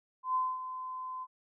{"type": "tone with ADSR envelope", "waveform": "sine", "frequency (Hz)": 1026, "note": "C6", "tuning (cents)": -34, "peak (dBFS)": -26, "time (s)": [0.23, 1.27], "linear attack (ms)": 120, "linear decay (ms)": 230, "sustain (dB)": -11, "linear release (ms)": 46, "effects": []}